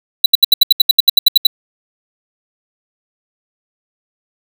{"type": "tone bursts", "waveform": "square", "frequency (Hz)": 3951, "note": "B7", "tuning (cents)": 0, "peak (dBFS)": -3, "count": 14, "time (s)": [0.24, 1.469], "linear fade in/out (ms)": 5, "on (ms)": 20, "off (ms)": 73, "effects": []}